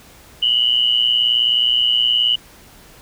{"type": "tone pair together", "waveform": "sine", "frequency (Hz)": [2896, 3015], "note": ["F#7", "F#7"], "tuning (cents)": [-38, 32], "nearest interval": "minor second", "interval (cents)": 70, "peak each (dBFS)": -16, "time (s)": [0.42, 2.36], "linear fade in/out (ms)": 10, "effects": ["pink hiss -45 dBFS RMS until 3.01 s"]}